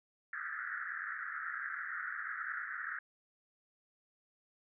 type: band-pass noise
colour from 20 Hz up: pink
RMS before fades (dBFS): -41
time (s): 0.33-2.99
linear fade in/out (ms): 2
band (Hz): 1300 to 1900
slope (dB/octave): 96
effects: none